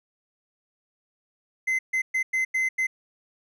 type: tone bursts at uneven times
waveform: triangle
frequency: 2057 Hz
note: C7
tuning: 30 cents flat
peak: -20 dBFS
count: 6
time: 1.67-1.79 / 1.93-2.02 / 2.14-2.23 / 2.33-2.45 / 2.54-2.69 / 2.78-2.87 s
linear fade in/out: 10 ms
effects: none